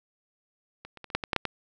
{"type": "clicks", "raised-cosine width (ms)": 0.3, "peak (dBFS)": [-26, -29, -25, -28, -8, -16, -9, -7, -12], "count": 9, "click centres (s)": [0.85, 0.973, 1.043, 1.102, 1.15, 1.238, 1.332, 1.363, 1.453], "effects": []}